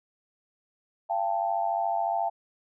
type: tone cluster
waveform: sine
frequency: 685 / 788 / 882 Hz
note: F5 / G5 / A5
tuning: -34 / +9 / +4 cents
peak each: -28 / -29 / -31 dBFS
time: 1.09-2.3 s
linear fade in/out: 20 ms
effects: none

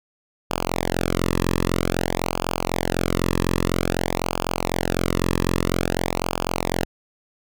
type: tone with flanger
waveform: sawtooth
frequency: 43.98 Hz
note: F1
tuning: 13 cents sharp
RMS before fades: -23 dBFS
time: 0.5-6.85 s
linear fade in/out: 10 ms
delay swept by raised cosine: 0.51 to 1.38 ms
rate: 0.51 Hz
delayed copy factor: -0.95
effects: none

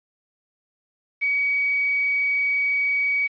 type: tone with quantisation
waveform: sine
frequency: 2263 Hz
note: C#7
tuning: 35 cents sharp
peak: -19 dBFS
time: 1.21-3.28 s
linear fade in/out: 20 ms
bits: 7
effects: resampled to 11025 Hz

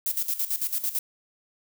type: noise with tremolo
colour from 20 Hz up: violet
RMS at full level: -26 dBFS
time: 0.06-0.99 s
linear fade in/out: 2 ms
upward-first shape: square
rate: 9 Hz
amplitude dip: 75%
effects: none

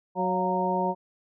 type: harmonic tone with a mistuned harmonic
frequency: 185 Hz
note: F#3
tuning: in tune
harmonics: 1 / 2 / 3 / 4 / 5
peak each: -30 / -31 / -31 / -31 / -27 dBFS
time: 0.15-0.95 s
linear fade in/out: 50 ms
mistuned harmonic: 4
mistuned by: -66 cents
effects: none

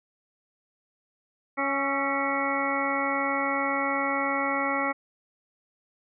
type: harmonic tone with a mistuned harmonic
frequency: 277.2 Hz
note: C#4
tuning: in tune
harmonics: 1 / 2 / 3 / 4 / 5 / 7 / 8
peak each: -32 / -32 / -32 / -32 / -32 / -32 / -32 dBFS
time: 1.57-4.93 s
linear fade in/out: 20 ms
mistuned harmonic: 5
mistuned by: -41 cents
effects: none

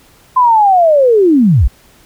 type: linear sweep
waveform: sine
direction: down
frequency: 1032 to 41 Hz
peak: -5 dBFS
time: 0.36-1.68 s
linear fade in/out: 10 ms
effects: pink hiss -46 dBFS RMS until 2.05 s

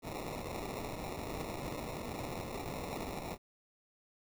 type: noise with sample-and-hold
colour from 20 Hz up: white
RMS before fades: -41 dBFS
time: 0.02-3.38 s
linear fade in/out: 50 ms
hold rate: 1575 Hz
effects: none

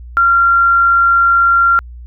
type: tone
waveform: sine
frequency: 1379 Hz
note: F6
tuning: 22 cents flat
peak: -7 dBFS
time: 0.17-1.79 s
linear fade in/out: 0 ms
effects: added 60 Hz sine -29 dBFS peak until 2.06 s

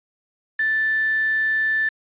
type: tone with quantisation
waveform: sine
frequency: 1760 Hz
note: A6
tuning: in tune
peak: -18 dBFS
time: 0.59-1.89 s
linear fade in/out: 5 ms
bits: 5
effects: resampled to 8000 Hz

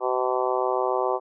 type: harmonic tone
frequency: 127.2 Hz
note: C3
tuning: 48 cents flat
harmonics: 3 / 4 / 5 / 6 / 7 / 8 / 9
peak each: -27 / -28 / -29 / -30 / -30 / -31 / -32 dBFS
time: 0-1.2 s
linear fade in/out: 50 ms
effects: none

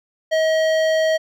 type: tone with hard clipping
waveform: sine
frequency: 636 Hz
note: D#5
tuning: 38 cents sharp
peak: -17 dBFS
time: 0.31-1.18 s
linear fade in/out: 20 ms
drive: 14 dB
effects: none

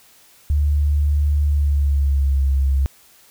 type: tone with pitch glide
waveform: sine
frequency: 73.2 to 67.9 Hz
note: D2 to C#2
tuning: -5 to -35 cents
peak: -14 dBFS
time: 0.5-2.86 s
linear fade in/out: 0 ms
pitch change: -130 cents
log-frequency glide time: 1.46-2.43 s
effects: white hiss -51 dBFS RMS until 3.3 s

